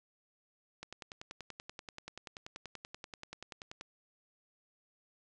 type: click train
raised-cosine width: 0.2 ms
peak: -27 dBFS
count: 32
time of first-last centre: 0.83-3.811 s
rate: 10.4 Hz
effects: resampled to 22050 Hz